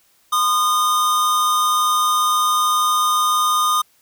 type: tone pair together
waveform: square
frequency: 1033 / 1225.8 Hz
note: C6 / D#6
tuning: -22 / -26 cents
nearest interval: minor third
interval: 296 cents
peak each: -26 / -16 dBFS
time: 0.32-3.82 s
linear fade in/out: 10 ms
effects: white hiss -58 dBFS RMS until 4.01 s